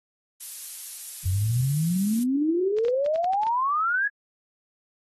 violet noise, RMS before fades -33 dBFS, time 0.4-2.24 s, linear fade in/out 10 ms
sine exponential sweep, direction up, 87.31 to 1698 Hz, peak -21 dBFS, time 1.25-4.08 s, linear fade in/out 10 ms
clicks, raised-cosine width 0.2 ms, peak -23 dBFS, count 9, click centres 2.786 / 2.85 / 2.883 / 3.062 / 3.159 / 3.244 / 3.334 / 3.434 / 3.468 s
effects AAC 32 kbps

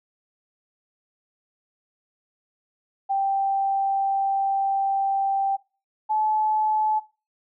sine tone pair in turn, 784 / 861.5 Hz, G5 / A5, 0 / -37 cents, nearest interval major second, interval 163 cents, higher second, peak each -20 dBFS, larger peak neither, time 3.09-5.57 / 6.09-7 s, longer first, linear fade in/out 20 ms, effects noise-tail reverb RT60 0.3 s tail -19 dB re dry

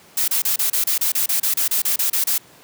blue noise bursts, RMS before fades -19 dBFS, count 16, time 0.17-2.38 s, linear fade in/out 5 ms, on 110 ms, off 30 ms, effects pink hiss -48 dBFS RMS until 2.63 s + high-pass 150 Hz 12 dB/octave

